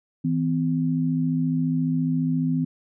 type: tone pair together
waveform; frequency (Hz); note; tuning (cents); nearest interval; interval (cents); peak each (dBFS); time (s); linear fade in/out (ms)
sine; 161.39 / 255.9; E3 / C4; -36 / -38; minor sixth; 798; -23; 0.24-2.65; 10
effects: none